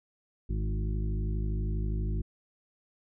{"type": "harmonic tone with a mistuned harmonic", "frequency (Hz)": 52.4, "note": "G#1", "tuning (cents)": 16, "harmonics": [1, 2, 3, 4, 6, 7], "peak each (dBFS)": [-29, -35, -39, -41, -45, -46], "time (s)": [0.49, 2.22], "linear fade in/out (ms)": 10, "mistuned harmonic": 3, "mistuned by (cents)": -24, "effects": []}